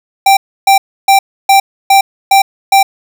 square tone bursts, 784 Hz, G5, in tune, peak -4 dBFS, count 7, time 0.26-2.83 s, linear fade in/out 5 ms, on 110 ms, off 300 ms, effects none

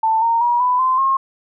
sine tone with pitch steps, 888 / 922.5 / 958.4 / 995.6 / 1034.3 / 1074.5 Hz, A5 / A#5 / A#5 / B5 / C6 / C6, +16 / -18 / +48 / +14 / -20 / +46 cents, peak -13 dBFS, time 0.03-1.17 s, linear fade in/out 5 ms, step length 190 ms, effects none

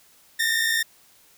sawtooth tone pair together, 1789.1 / 1849 Hz, A6 / A#6, +28 / -15 cents, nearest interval minor second, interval 57 cents, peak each -20 / -20 dBFS, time 0.39-0.83 s, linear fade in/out 10 ms, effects white hiss -56 dBFS RMS until 1.37 s

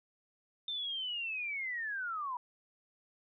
sine linear sweep, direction down, 3605 to 952 Hz, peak -35 dBFS, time 0.68-2.37 s, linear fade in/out 2 ms, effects none

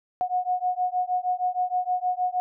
sine beating tone pair, 725 / 731.4 Hz, F#5 / F#5, -35 / -20 cents, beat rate 6.4 Hz, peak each -26 dBFS, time 0.21-2.4 s, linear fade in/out 0 ms, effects none

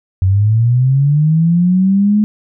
sine linear sweep, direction up, 91.4 to 213.6 Hz, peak -8 dBFS, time 0.22-2.24 s, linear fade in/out 0 ms, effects none

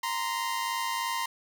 sawtooth tone pair together, 934 / 1037 Hz, A#5 / C6, +3 / -16 cents, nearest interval major second, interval 181 cents, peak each -28 dBFS, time 0.03-1.26 s, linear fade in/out 5 ms, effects none

